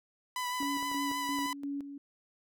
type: tone with vibrato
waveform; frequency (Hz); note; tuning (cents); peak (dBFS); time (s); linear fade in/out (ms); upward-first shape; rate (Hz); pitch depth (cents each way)
sawtooth; 994; B5; +11; -29; 0.36-1.53; 2; triangle; 6.4; 24
type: tone with tremolo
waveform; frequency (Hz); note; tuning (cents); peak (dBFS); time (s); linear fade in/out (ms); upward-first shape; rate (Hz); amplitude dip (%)
sine; 282; C#4; +30; -33; 0.6-1.98; 5; square; 2.9; 60
type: clicks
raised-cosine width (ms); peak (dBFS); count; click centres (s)
1; -33; 5; 0.628 / 0.827 / 0.916 / 1.113 / 1.387
effects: none